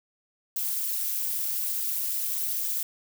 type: noise with amplitude modulation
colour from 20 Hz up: violet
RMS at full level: -25 dBFS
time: 0.56-2.83 s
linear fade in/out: 2 ms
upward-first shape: sine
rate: 215 Hz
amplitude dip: 95%
effects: none